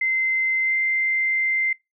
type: tone with pitch glide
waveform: sine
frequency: 2071 to 2084 Hz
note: C7 to C7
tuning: -18 to -7 cents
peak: -19 dBFS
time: 0.01-1.73 s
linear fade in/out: 5 ms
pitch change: +11 cents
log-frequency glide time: 0.62-0.75 s
effects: noise-tail reverb RT60 0.2 s tail -23 dB re dry